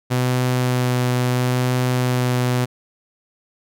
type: tone with vibrato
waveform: sawtooth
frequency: 125.4 Hz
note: B2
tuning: 27 cents sharp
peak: -13 dBFS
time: 0.1-2.66 s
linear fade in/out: 20 ms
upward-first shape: sine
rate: 0.74 Hz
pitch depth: 11 cents each way
effects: none